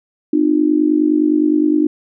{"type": "tone with amplitude modulation", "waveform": "sine", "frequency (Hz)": 303.5, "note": "D#4", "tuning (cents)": -43, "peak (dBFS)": -7, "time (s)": [0.33, 1.87], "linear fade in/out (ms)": 5, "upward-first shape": "sine", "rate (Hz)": 49.7, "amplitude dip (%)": 85, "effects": []}